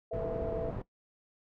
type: chord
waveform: sine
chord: A suspended second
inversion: none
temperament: equal with one note detuned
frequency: 450.3 / 493.9 / 659.3 Hz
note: A4 / B4 / E5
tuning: +40 / 0 / 0 cents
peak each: -37 / -39 / -35 dBFS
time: 0.11-0.71 s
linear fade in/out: 10 ms
type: low-pass noise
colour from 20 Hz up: pink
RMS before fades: -39 dBFS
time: 0.13-0.82 s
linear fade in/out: 5 ms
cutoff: 700 Hz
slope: 12 dB/octave
type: clicks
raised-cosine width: 3 ms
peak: -28 dBFS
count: 11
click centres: 0.362 / 0.392 / 0.422 / 0.453 / 0.488 / 0.528 / 0.559 / 0.591 / 0.625 / 0.656 / 0.688 s
effects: noise-tail reverb RT60 0.1 s tail -17 dB re dry